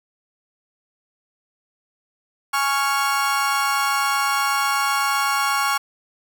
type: chord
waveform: 35% pulse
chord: Db major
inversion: second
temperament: equal with one note detuned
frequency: 830.6 / 1108.7 / 1392.9 Hz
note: Ab5 / Db6 / F6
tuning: 0 / 0 / -5 cents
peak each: -23 / -20 / -22 dBFS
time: 2.53-5.78 s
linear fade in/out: 10 ms
effects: none